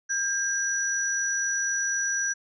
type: tone pair together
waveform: sine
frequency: 1600 / 5872 Hz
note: G6 / F#8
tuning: +35 / -14 cents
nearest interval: octave + major seventh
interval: 2251 cents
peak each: -27 dBFS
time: 0.09-2.34 s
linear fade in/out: 20 ms
effects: none

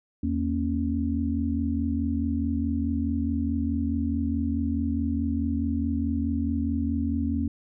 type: tone cluster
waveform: sine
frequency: 80.1 / 232.6 / 277.3 Hz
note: E2 / A#3 / C#4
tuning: -49 / -4 / +1 cents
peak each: -28 dBFS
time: 0.23-7.48 s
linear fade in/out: 5 ms
effects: none

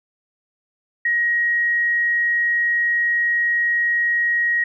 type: tone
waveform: sine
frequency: 1890 Hz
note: A#6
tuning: 23 cents sharp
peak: -16 dBFS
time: 1.05-4.64 s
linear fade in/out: 5 ms
effects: none

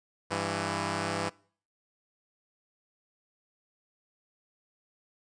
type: tone pair together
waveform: 5% pulse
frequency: 99.8 / 166.62 Hz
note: G2 / E3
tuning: +32 / +19 cents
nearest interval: major sixth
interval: 887 cents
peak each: -21 dBFS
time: 0.3-1.3 s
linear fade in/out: 20 ms
effects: noise-tail reverb RT60 0.5 s tail -24 dB re dry + resampled to 22050 Hz

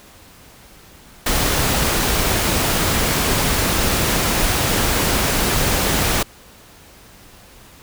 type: noise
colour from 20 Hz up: pink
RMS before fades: -18 dBFS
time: 1.26-6.23 s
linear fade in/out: 5 ms
effects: pink hiss -45 dBFS RMS until 7.82 s

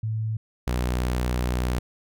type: tone pair in turn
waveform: sine / sawtooth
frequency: 110 / 61.58 Hz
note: A2 / B1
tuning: 0 / -4 cents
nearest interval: minor seventh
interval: 1004 cents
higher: first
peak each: -24 / -19 dBFS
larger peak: second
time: 0.03-0.37 / 0.67-1.79 s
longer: second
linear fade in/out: 5 ms
effects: none

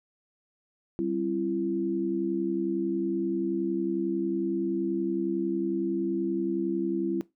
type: tone cluster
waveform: sine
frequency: 194.5 / 266 / 336.8 Hz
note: G3 / C4 / E4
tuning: -13 / +29 / +37 cents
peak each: -33 / -33 / -27 dBFS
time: 0.99-7.21 s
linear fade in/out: 0 ms
effects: noise-tail reverb RT60 0.2 s tail -19 dB re dry

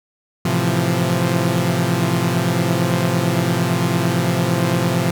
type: chord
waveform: sawtooth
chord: F major seventh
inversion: first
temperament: equal with one note detuned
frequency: 110 / 130.81 / 165.77 / 174.61 Hz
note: A2 / C3 / E3 / F3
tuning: 0 / 0 / +10 / 0 cents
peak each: -20 / -17 / -19 / -16 dBFS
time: 0.45-5.11 s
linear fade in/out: 5 ms
effects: none

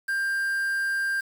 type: tone with quantisation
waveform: triangle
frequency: 1590 Hz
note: G6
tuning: 24 cents sharp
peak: -22 dBFS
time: 0.08-1.21 s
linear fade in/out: 10 ms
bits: 7
effects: none

